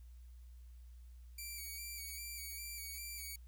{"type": "tone with vibrato", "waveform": "5% pulse", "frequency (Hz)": 2300, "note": "D7", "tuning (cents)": -37, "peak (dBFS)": -35, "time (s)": [1.38, 3.36], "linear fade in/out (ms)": 5, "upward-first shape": "square", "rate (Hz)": 2.5, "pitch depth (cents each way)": 37, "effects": ["added 60 Hz sine -52 dBFS peak until 3.47 s", "white hiss -75 dBFS RMS until 3.47 s"]}